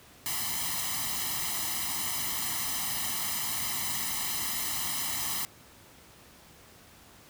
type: noise with comb filter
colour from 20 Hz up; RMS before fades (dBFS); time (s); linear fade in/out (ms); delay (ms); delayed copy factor
white; -32; 0.26-5.45; 0; 0.99; +0.9
effects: pink hiss -54 dBFS RMS until 7.29 s + high-pass 60 Hz 12 dB/octave